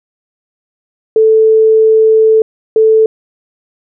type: tone bursts at uneven times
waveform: sine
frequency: 440 Hz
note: A4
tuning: in tune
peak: -4 dBFS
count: 2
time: 1.16-2.42 / 2.76-3.06 s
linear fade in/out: 2 ms
effects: none